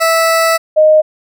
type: tone pair in turn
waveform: 20% pulse / sine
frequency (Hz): 656 / 619.2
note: E5 / D#5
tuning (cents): -9 / -9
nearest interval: minor second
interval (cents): 100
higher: first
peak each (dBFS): -4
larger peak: neither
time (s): 0-0.58 / 0.76-1.02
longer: first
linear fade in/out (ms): 20
effects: none